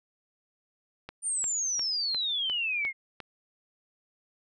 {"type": "click train", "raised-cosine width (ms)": 0.3, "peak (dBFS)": -23, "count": 7, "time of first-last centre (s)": [1.09, 3.203], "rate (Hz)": 2.84}
{"type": "exponential sweep", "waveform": "sine", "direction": "down", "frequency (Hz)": [9220, 2093], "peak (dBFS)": -27, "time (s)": [1.22, 2.93], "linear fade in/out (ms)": 50}
{"effects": []}